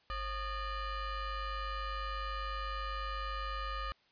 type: ring-modulated tone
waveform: 40% pulse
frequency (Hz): 588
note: D5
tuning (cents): +2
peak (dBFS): -32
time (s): 0.1-3.92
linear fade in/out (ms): 0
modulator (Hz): 638
effects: white hiss -69 dBFS RMS until 4.11 s + resampled to 11025 Hz